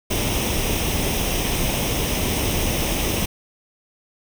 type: noise with comb filter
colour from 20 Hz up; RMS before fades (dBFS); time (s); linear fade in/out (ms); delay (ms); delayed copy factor
pink; -22; 0.1-3.26; 10; 0.34; +0.6
effects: none